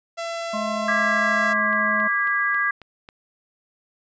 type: tone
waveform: sawtooth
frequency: 672 Hz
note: E5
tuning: 33 cents sharp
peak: -23 dBFS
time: 0.17-1.54 s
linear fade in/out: 20 ms
type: harmonic tone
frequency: 212.9 Hz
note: G#3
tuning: 43 cents sharp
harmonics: 1 / 3 / 5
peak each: -29 / -29 / -29 dBFS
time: 0.53-2.08 s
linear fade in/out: 10 ms
type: chord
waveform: sine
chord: G# diminished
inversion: second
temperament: equal with one note detuned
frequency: 1174.7 / 1639.3 / 1975.5 Hz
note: D6 / G#6 / B6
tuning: 0 / -23 / 0 cents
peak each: -25 / -21 / -26 dBFS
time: 0.88-2.71 s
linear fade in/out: 5 ms
type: click train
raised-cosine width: 0.3 ms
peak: -26 dBFS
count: 6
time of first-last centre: 1.73-3.089 s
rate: 3.68 Hz
effects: resampled to 16000 Hz